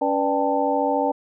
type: tone cluster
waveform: sine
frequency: 281.5 / 493 / 592 / 791 / 885 Hz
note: C#4 / B4 / D5 / G5 / A5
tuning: +27 / -3 / +14 / +15 / +10 cents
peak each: -25 dBFS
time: 0.01-1.12 s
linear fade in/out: 10 ms
effects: none